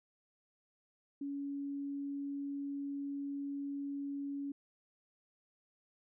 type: tone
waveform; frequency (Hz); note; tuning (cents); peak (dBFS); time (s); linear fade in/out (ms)
sine; 281.2; C#4; +25; -37; 1.21-4.52; 5
effects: none

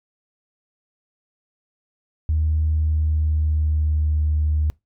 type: tone with pitch glide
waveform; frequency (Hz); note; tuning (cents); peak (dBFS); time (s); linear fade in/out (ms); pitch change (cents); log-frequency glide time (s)
sine; 77.78 to 76.14; D#2 to D#2; 0 to -37; -16; 2.29-4.7; 0; -37; 2.71-4.19
effects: noise-tail reverb RT60 0.2 s tail -24 dB re dry + tanh soft clip ceiling -12 dBFS

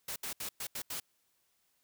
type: noise bursts at uneven times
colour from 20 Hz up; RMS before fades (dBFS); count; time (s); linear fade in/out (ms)
white; -39; 6; 0.08-0.16 / 0.23-0.33 / 0.4-0.49 / 0.6-0.67 / 0.75-0.82 / 0.9-1; 5
effects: white hiss -75 dBFS RMS until 1.83 s

